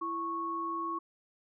sine tone pair together, 333.6 / 1103.5 Hz, E4 / C#6, +21 / -8 cents, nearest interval octave + major sixth, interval 2071 cents, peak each -39 / -33 dBFS, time 0.01-0.99 s, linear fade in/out 10 ms, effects none

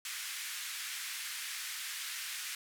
pink band-pass noise, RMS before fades -41 dBFS, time 0.05-2.55 s, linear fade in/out 2 ms, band 1600 to 14000 Hz, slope 24 dB/octave, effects none

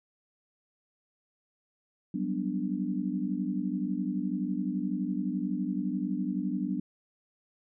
sine chord, G major seventh, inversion third, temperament equal with one note detuned, 185 / 196.79 / 246.9 / 293.7 Hz, F#3 / G3 / B3 / D4, 0 / +7 / 0 / 0 cents, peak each -34 dBFS, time 2.14-6.8 s, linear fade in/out 5 ms, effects none

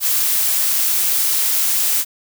blue noise, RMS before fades -17 dBFS, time 0-2.05 s, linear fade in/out 50 ms, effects none

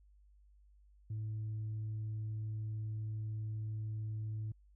sine tone, 108.4 Hz, A2, 25 cents flat, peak -35 dBFS, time 1.1-4.52 s, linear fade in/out 5 ms, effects tanh soft clip ceiling -35 dBFS + added 50 Hz sine -61 dBFS peak until 4.75 s

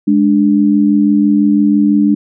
sine tone pair together, 207.7 / 293.7 Hz, G#3 / D4, 0 / 0 cents, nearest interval tritone, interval 600 cents, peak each -10 dBFS, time 0.07-2.15 s, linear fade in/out 10 ms, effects none

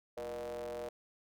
square ring-modulated tone, 65 Hz, C2, 11 cents flat, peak -37 dBFS, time 0.17-0.89 s, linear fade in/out 5 ms, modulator 542 Hz, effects none

